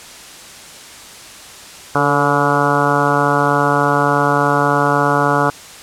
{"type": "harmonic tone with a mistuned harmonic", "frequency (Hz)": 143.4, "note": "D3", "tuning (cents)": -41, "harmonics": [1, 2, 3, 4, 5, 6, 7, 8, 9, 10], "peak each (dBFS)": [-21, -21, -21, -21, -21, -21, -21, -21, -21, -21], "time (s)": [1.95, 5.5], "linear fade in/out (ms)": 2, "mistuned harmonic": 3, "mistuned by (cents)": 36, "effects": ["white hiss -36 dBFS RMS until 5.82 s", "low-pass 9000 Hz 12 dB/octave"]}